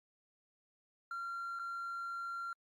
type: tone with dropouts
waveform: triangle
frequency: 1377 Hz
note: F6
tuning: 25 cents flat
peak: -36 dBFS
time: 1.11-2.53 s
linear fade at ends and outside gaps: 2 ms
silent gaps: 1.59-1.595 s
effects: tanh soft clip ceiling -34 dBFS + AAC 64 kbps